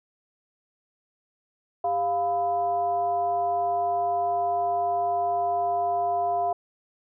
sine tone with frequency modulation, 698.5 Hz, F5, in tune, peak -22 dBFS, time 1.84-6.53 s, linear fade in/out 5 ms, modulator 299 Hz, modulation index 0.55, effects none

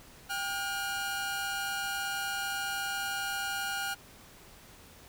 sawtooth tone pair together, 792 / 1429.2 Hz, G5 / F6, +18 / +40 cents, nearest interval minor seventh, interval 1022 cents, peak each -33 / -30 dBFS, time 0.29-3.95 s, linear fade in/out 20 ms, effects pink hiss -54 dBFS RMS until 5.08 s

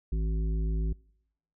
harmonic tone, 53.7 Hz, A1, 41 cents flat, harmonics 1 / 3 / 5 / 7, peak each -26 / -36 / -45 / -45 dBFS, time 0.12-0.93 s, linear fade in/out 5 ms, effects noise-tail reverb RT60 0.8 s tail -26 dB re dry

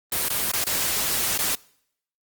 white noise with dropouts, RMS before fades -24 dBFS, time 0.12-1.55 s, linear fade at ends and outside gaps 2 ms, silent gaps 0.285-0.301 / 0.517-0.535 / 0.641-0.667 / 1.377-1.389 s, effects noise-tail reverb RT60 0.7 s tail -24 dB re dry + Opus 24 kbps

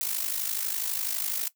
blue noise with amplitude modulation, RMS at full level -27 dBFS, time 0.01-1.48 s, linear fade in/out 0 ms, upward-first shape sine, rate 52.1 Hz, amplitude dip 70%, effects noise-tail reverb RT60 0.1 s tail -17 dB re dry

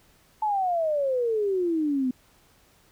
sine exponential sweep, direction down, 879 to 248.6 Hz, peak -22 dBFS, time 0.42-2.11 s, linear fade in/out 5 ms, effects pink hiss -60 dBFS RMS until 2.91 s

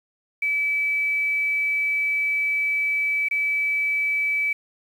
sine tone with dropouts, 2300 Hz, D7, 37 cents flat, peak -20 dBFS, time 0.42-4.53 s, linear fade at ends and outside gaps 5 ms, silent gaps 3.286-3.31 s, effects 8-bit

